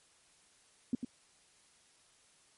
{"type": "tone with echo", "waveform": "sine", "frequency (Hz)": 246.9, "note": "B3", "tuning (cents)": 0, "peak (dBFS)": -27, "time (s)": [0.93, 0.95], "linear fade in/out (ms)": 2, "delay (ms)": 98, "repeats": 1, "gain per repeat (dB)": -7, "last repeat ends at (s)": 1.048, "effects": ["white hiss -66 dBFS RMS until 2.57 s", "MP3 48 kbps"]}